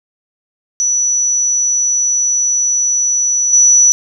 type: tone with level steps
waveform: sine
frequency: 5920 Hz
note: F#8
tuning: in tune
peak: -11 / -5 dBFS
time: 0.8-3.92 s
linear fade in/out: 0 ms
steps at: 3.53 s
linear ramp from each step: 2 ms
effects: none